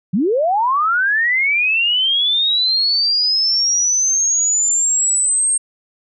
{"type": "linear sweep", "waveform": "sine", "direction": "up", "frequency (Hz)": [159.4, 8550], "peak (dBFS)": -13, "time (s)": [0.13, 5.58], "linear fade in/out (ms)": 10, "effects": []}